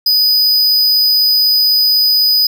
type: tone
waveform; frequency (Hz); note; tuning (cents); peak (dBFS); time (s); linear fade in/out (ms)
square; 4978; D#8; 0; -9; 0.06-2.47; 5
effects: none